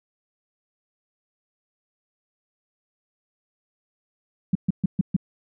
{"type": "tone bursts", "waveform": "sine", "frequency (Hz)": 185, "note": "F#3", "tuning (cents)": 0, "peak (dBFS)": -15, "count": 5, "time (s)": [4.53, 5.165], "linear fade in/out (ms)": 5, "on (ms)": 23, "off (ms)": 130, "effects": []}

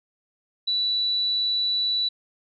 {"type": "tone", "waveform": "sine", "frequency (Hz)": 3951, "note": "B7", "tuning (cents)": 0, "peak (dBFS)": -21, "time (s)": [0.67, 2.09], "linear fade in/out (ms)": 10, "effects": []}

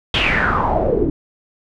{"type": "noise with low-pass filter sweep", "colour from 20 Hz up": "pink", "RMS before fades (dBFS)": -17, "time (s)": [0.14, 1.1], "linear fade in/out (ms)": 2, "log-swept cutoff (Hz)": [3300, 310], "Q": 6.5, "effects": []}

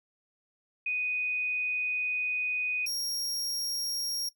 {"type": "tone pair in turn", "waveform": ["sine", "sawtooth"], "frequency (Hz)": [2489, 5588], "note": ["D#7", "F8"], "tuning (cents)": [0, 0], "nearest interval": "octave + major second", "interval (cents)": 1400, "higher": "second", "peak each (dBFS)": [-28, -28], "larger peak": "neither", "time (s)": [[0.86, 2.86], [2.86, 4.29]], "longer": "first", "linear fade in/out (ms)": 5, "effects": ["noise-tail reverb RT60 0.1 s tail -17 dB re dry"]}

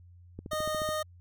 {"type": "click train", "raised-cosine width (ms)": 3, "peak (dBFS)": -27, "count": 8, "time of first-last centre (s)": [0.39, 0.89], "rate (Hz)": 14}
{"type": "tone", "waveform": "25% pulse", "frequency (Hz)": 617, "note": "D#5", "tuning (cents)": -15, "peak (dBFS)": -26, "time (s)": [0.51, 1.03], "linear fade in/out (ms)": 10}
{"effects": ["added 88 Hz sine -51 dBFS peak until 1.2 s"]}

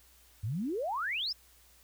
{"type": "exponential sweep", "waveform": "sine", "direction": "up", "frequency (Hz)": [93.8, 5470], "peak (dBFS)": -31, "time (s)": [0.43, 1.33], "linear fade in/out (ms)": 10, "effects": ["added 60 Hz sine -64 dBFS peak until 1.83 s", "white hiss -62 dBFS RMS until 1.83 s"]}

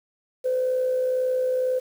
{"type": "tone with amplitude modulation", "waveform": "sine", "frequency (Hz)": 510, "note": "C5", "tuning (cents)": -44, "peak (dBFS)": -18, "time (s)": [0.44, 1.8], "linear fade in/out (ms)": 20, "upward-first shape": "sine", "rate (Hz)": 62, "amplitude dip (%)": 40, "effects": ["tanh soft clip ceiling -15 dBFS", "8-bit"]}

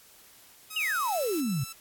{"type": "tone with pitch glide", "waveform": "5% pulse", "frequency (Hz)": [1268, 1325.7], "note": ["D#6", "E6"], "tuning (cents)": [32, 9], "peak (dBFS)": -27, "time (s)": [0.7, 1.73], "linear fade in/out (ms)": 10, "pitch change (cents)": 77, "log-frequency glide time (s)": [0.99, 1.19]}
{"type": "exponential sweep", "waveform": "sine", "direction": "down", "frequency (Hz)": [2960, 122.8], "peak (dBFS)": -26, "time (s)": [0.76, 1.64], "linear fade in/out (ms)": 5}
{"type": "noise", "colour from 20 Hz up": "blue", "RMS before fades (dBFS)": -40, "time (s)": [0.8, 1.41], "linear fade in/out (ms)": 5}
{"effects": ["white hiss -55 dBFS RMS until 1.8 s", "AAC 64 kbps"]}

